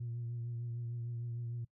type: tone with vibrato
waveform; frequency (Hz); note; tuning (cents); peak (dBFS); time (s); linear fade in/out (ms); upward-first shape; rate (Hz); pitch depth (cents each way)
sine; 118.4; A#2; +27; -36; 0-1.65; 10; triangle; 6.6; 33
effects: noise-tail reverb RT60 0.1 s tail -22 dB re dry + tanh soft clip ceiling -34 dBFS